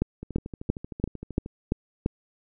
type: two click trains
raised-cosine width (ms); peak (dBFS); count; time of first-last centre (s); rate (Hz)
3; -23 / -10; 17 / 7; 0.23-1.461 / 0.02-2.061; 13 / 2.94
effects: none